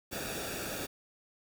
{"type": "noise with comb filter", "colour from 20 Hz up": "pink", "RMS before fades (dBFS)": -38, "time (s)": [0.11, 0.87], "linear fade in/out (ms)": 20, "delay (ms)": 0.97, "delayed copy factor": -0.7, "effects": []}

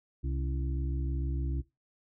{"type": "harmonic tone with a mistuned harmonic", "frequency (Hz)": 66.6, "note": "C2", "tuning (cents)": 31, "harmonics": [1, 2, 4, 5], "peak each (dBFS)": [-31, -36, -43, -44], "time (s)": [0.23, 1.62], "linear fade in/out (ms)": 20, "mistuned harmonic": 4, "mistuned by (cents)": 58, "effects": ["noise-tail reverb RT60 0.2 s tail -17 dB re dry"]}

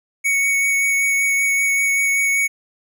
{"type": "tone with vibrato", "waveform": "square", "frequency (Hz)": 2227, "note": "C#7", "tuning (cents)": 7, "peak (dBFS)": -16, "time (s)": [0.24, 2.48], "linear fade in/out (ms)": 20, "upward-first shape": "triangle", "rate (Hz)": 5.2, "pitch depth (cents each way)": 12, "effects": []}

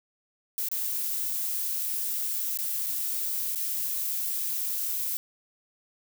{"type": "noise with dropouts", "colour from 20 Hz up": "violet", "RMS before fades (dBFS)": -30, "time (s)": [0.58, 5.17], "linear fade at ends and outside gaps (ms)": 0, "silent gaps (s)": [[0.686, 0.715], [2.573, 2.588], [2.862, 2.867], [3.549, 3.558]], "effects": []}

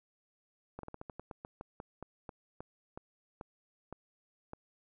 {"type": "slowing click train", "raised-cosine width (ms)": 1, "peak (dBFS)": -29, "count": 18, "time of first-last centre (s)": [0.79, 4.534], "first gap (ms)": 43, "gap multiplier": 1.18, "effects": []}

